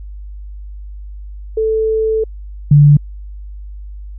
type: tone pair in turn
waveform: sine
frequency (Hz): 440 / 145.78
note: A4 / D3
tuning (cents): 0 / -12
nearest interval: octave + perfect fifth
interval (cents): 1912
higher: first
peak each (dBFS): -12 / -3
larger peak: second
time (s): 1.57-2.24 / 2.71-2.97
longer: first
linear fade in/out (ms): 5
effects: added 50 Hz sine -27 dBFS peak until 4.18 s